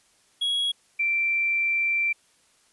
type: tone pair in turn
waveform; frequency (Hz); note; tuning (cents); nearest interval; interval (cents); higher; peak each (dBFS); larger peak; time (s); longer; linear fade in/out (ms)
triangle / sine; 3322 / 2349; G#7 / D7; 0 / 0; tritone; 600; first; -21; neither; 0.41-0.72 / 0.99-2.13; second; 10
effects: white hiss -62 dBFS RMS until 2.72 s + resampled to 24000 Hz